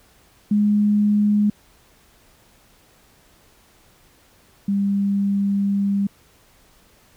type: tone pair in turn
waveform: sine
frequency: 207.7 / 199.37 Hz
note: G#3 / G3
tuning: 0 / +30 cents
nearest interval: minor second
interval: 70 cents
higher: first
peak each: -14 / -17 dBFS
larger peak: first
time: 0.51-1.5 / 4.68-6.07 s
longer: second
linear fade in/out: 5 ms
effects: pink hiss -55 dBFS RMS until 7.16 s